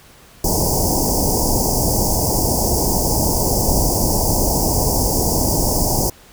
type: band-stop noise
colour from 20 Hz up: pink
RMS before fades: -17 dBFS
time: 0.44-6.1 s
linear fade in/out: 5 ms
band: 970 to 4800 Hz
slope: 96 dB/octave
effects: pink hiss -46 dBFS RMS until 6.32 s